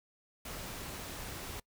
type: noise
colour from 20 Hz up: pink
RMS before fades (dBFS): -43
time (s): 0.45-1.6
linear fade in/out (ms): 5
effects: noise-tail reverb RT60 0.1 s tail -24 dB re dry